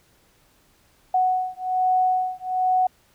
sine beating tone pair, 740 / 741.2 Hz, F#5 / F#5, 0 / +3 cents, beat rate 1.2 Hz, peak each -22 dBFS, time 1.14-2.87 s, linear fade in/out 5 ms, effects pink hiss -60 dBFS RMS until 3.14 s

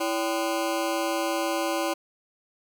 25% pulse ring-modulated tone, 450 Hz, A4, 39 cents sharp, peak -18 dBFS, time 0-1.94 s, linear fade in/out 10 ms, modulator 119 Hz, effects 9-bit

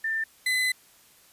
sine / 35% pulse tone pair in turn, 1788 / 2018 Hz, A6 / B6, +27 / +37 cents, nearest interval major second, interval 210 cents, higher second, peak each -25 / -21 dBFS, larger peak second, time 0.04-0.24 / 0.46-0.72 s, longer second, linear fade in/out 5 ms, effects white hiss -57 dBFS RMS until 1.32 s + resampled to 32000 Hz

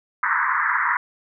pink band-pass noise, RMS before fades -21 dBFS, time 0.23-0.97 s, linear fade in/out 2 ms, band 950 to 2000 Hz, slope 96 dB/octave, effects none

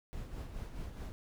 brown noise with tremolo, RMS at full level -41 dBFS, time 0.13-1.12 s, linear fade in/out 0 ms, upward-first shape sine, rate 4.7 Hz, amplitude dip 50%, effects none

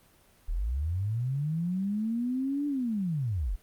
sine linear two-way sweep, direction up then down, 34.18 to 293.7 to 34.18 Hz, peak -27 dBFS, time 0.48-3.56 s, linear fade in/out 10 ms, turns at 2.67 s, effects pink hiss -61 dBFS RMS until 3.62 s + Opus 32 kbps

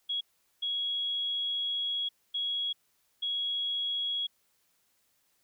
sine tone bursts at uneven times, 3325 Hz, G#7, 1 cent sharp, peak -29 dBFS, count 4, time 0.09-0.21 / 0.62-2.09 / 2.34-2.73 / 3.22-4.27 s, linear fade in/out 10 ms, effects white hiss -72 dBFS RMS until 5.43 s

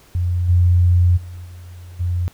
sine tone with level steps, 88.4 Hz, F2, 22 cents sharp, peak -16 / -10 / -30 / -34 / -17 dBFS, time 0.15-2.28 s, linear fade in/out 0 ms, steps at 0.48 / 1.16 / 1.44 / 1.99 s, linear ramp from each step 20 ms, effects pink hiss -50 dBFS RMS until 2.33 s

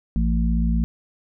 harmonic tone, 56.3 Hz, A1, 40 cents sharp, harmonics 1 / 3 / 4, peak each -19 / -24 / -25 dBFS, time 0.16-0.84 s, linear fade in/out 0 ms, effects none

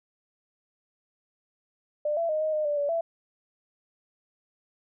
sine tone with pitch steps, 597 / 671 / 618 / 624 / 612 / 587 / 575 / 667 Hz, D5 / E5 / D#5 / D#5 / D#5 / D5 / D5 / E5, +28 / +31 / -12 / +5 / -29 / -1 / -37 / +20 cents, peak -24 dBFS, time 2.05-3.01 s, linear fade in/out 5 ms, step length 120 ms, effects none

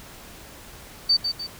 sine tone with echo, 4583 Hz, D8, 43 cents flat, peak -15 dBFS, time 1.09-1.17 s, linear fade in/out 10 ms, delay 150 ms, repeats 2, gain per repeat -7 dB, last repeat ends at 1.47 s, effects pink hiss -44 dBFS RMS until 1.59 s

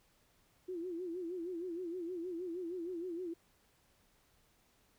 sine tone with vibrato, 350 Hz, F4, 4 cents sharp, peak -38 dBFS, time 0.68-3.34 s, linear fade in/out 10 ms, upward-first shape sine, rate 6.4 Hz, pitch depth 110 cents each way, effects pink hiss -71 dBFS RMS until 4.98 s

